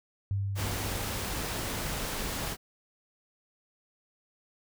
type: tone with exponential decay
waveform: sine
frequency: 98.9 Hz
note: G2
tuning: 16 cents sharp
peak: -26 dBFS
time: 0.31-2.52 s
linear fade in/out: 0 ms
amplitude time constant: 480 ms
type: noise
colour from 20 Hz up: pink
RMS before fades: -34 dBFS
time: 0.55-2.57 s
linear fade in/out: 50 ms
effects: none